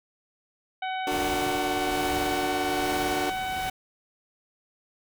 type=harmonic tone; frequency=752 Hz; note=F#5; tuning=28 cents sharp; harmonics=1 / 2 / 3 / 4 / 5; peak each=-29 / -37 / -38 / -41 / -44 dBFS; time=0.82-3.7 s; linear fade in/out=5 ms
type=chord; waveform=sawtooth; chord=D augmented; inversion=none; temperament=just; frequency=293.7 / 367.1 / 458.9 Hz; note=D4 / F#4 / A#4; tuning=0 / -14 / -27 cents; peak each=-27 / -27 / -31 dBFS; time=1.07-3.3 s; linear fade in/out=2 ms
type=noise with tremolo; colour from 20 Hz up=pink; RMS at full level=-35 dBFS; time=1.11-3.7 s; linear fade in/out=5 ms; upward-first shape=sine; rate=1.2 Hz; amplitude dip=50%
effects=none